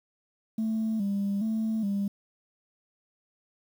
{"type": "tone with vibrato", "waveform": "sine", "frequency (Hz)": 210, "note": "G#3", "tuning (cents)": 19, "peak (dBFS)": -24, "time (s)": [0.58, 2.08], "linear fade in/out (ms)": 5, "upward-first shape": "square", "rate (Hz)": 1.2, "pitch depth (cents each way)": 86, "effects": ["tanh soft clip ceiling -23 dBFS", "9-bit"]}